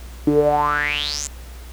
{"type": "tone with band-pass filter sweep", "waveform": "sawtooth", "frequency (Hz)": 146.83, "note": "D3", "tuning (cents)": 0, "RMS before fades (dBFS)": -19, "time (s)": [0.27, 1.27], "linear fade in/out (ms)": 0, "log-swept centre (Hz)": [310, 7500], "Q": 9, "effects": ["added 60 Hz sine -34 dBFS peak until 1.72 s", "pink hiss -44 dBFS RMS until 1.72 s"]}